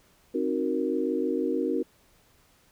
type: chord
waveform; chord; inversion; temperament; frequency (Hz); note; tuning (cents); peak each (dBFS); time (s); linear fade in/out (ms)
sine; C half-diminished seventh; none; equal with one note detuned; 264.7 / 311.1 / 370 / 466.2; C4 / Eb4 / Gb4 / Bb4; +20 / 0 / 0 / 0; -30; 0.34-1.83; 10
effects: pink hiss -62 dBFS RMS until 2.71 s